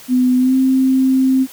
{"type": "tone with pitch glide", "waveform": "sine", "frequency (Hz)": [252.2, 262.5], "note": ["B3", "C4"], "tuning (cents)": [36, 6], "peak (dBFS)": -10, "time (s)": [0.08, 1.47], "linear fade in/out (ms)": 50, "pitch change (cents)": 70, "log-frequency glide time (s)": [0.38, 0.55], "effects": ["white hiss -39 dBFS RMS until 1.52 s"]}